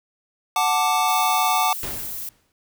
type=chord; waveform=square; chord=D major; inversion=first; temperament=equal; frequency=740 / 880 / 1174.7 Hz; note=F#5 / A5 / D6; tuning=0 / 0 / 0 cents; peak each=-23 dBFS; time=0.56-1.73 s; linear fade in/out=2 ms
type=noise; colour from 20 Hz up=violet; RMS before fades=-31 dBFS; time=1.08-2.29 s; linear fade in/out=2 ms
type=noise with exponential decay; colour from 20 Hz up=pink; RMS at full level=-30 dBFS; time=1.83-2.52 s; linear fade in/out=1 ms; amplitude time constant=150 ms
effects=none